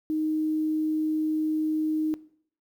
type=tone with quantisation; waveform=sine; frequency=311.1 Hz; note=D#4; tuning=in tune; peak=-24 dBFS; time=0.1-2.14 s; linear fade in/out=0 ms; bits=9; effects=noise-tail reverb RT60 0.6 s tail -19 dB re dry